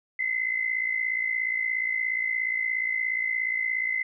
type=tone pair together; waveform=sine; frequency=2036 / 2093 Hz; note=C7 / C7; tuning=-48 / 0 cents; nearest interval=unison; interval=48 cents; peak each=-26 / -30 dBFS; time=0.19-4.03 s; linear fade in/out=5 ms; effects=none